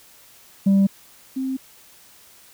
sine tone pair in turn, 196 / 263.7 Hz, G3 / C4, 0 / +14 cents, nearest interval perfect fourth, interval 514 cents, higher second, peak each -10 / -22 dBFS, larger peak first, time 0.66-0.87 / 1.36-1.57 s, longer neither, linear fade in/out 10 ms, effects tanh soft clip ceiling -12 dBFS + white hiss -50 dBFS RMS until 2.53 s

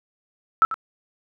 sine tone with echo, 1318.5 Hz, E6, in tune, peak -11 dBFS, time 0.62-0.65 s, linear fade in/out 0 ms, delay 92 ms, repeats 1, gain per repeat -13 dB, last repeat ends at 0.742 s, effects none

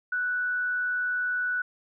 sine tone with frequency modulation, 1480 Hz, F#6, in tune, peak -25 dBFS, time 0.12-1.62 s, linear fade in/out 5 ms, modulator 100 Hz, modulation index 0.28, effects none

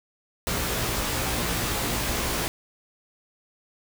pink noise with comb filter, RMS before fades -27 dBFS, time 0.47-2.48 s, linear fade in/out 0 ms, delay 17 ms, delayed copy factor +0.95, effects none

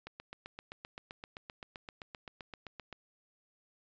click train, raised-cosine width 0.3 ms, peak -28 dBFS, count 23, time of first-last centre 0.07-2.927 s, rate 7.7 Hz, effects resampled to 16000 Hz

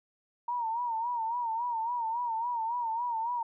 sine tone with vibrato, 932.3 Hz, A#5, in tune, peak -29 dBFS, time 0.48-3.43 s, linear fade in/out 5 ms, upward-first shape sine, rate 3.6 Hz, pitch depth 88 cents each way, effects none

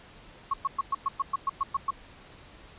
sine tone bursts, 1100 Hz, C#6, 14 cents flat, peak -23 dBFS, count 11, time 0.51-1.907 s, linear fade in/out 5 ms, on 27 ms, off 110 ms, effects pink hiss -51 dBFS RMS until 2.78 s + resampled to 8000 Hz

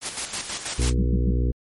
white noise with tremolo, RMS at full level -27 dBFS, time 0.01-0.94 s, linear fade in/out 50 ms, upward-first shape square, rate 6.2 Hz, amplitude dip 55%
harmonic tone, 60.9 Hz, B1, 24 cents flat, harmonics 1 / 2 / 4 / 5 / 6 / 7 / 8, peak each -20 / -26 / -32 / -34 / -36 / -37 / -38 dBFS, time 0.78-1.52 s, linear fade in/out 10 ms
sine tone bursts, 187.8 Hz, F#3, 26 cents sharp, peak -20 dBFS, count 3, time 0.98-1.311 s, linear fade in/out 10 ms, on 47 ms, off 95 ms
effects MP3 48 kbps

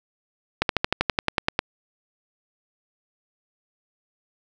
slowing click train, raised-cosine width 0.3 ms, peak -3 dBFS, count 12, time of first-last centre 0.62-1.591 s, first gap 72 ms, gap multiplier 1.04, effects none

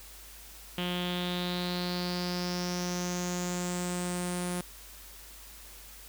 sawtooth tone with low-pass filter sweep, 178.1 Hz, F3, 34 cents sharp, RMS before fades -33 dBFS, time 0.78-4.61 s, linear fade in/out 2 ms, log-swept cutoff 3100 to 10000 Hz, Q 6.2, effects added 50 Hz sine -52 dBFS peak until 6.08 s + white hiss -50 dBFS RMS until 6.08 s

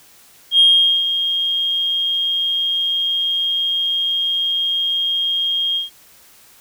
sine tone with ADSR envelope, 3237 Hz, G#7, 45 cents flat, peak -6 dBFS, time 0.51-5.9 s, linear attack 83 ms, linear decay 440 ms, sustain -10 dB, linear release 140 ms, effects tanh soft clip ceiling -3 dBFS + white hiss -48 dBFS RMS until 6.6 s

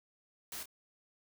white noise with echo, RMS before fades -43 dBFS, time 0.52-0.63 s, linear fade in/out 2 ms, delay 27 ms, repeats 1, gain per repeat -9 dB, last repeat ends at 0.657 s, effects none

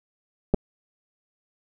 clicks, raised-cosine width 2 ms, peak -7 dBFS, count 2, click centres 0.539 / 0.544 s, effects none

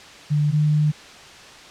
sine tone pair in turn, 148.5 / 150.92 Hz, D3 / D3, +20 / +48 cents, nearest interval unison, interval 28 cents, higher second, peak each -16 / -15 dBFS, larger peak second, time 0.3-0.52 / 0.52-0.92 s, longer second, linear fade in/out 20 ms, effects white hiss -42 dBFS RMS until 1.7 s + low-pass 5000 Hz 12 dB/octave

